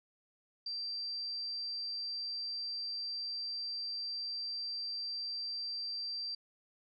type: tone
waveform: sine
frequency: 4699 Hz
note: D8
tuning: in tune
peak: -36 dBFS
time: 0.66-6.35 s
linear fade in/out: 5 ms
effects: MP3 64 kbps